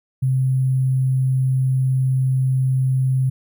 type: tone with sample-and-hold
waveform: sine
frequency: 130.81 Hz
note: C3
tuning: in tune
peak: -15 dBFS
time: 0.22-3.3 s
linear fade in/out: 10 ms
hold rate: 11025 Hz
effects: none